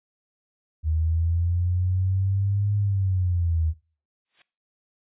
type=linear two-way sweep; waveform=sine; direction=up then down; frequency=77.78 to 103.2 to 77.78 Hz; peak=-20 dBFS; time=0.83-3.74 s; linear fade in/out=50 ms; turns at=2.76 s
type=noise with exponential growth; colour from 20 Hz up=blue; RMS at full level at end=-39 dBFS; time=4.25-4.42 s; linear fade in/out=2 ms; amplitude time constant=35 ms
effects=noise-tail reverb RT60 0.4 s tail -20 dB re dry + resampled to 8000 Hz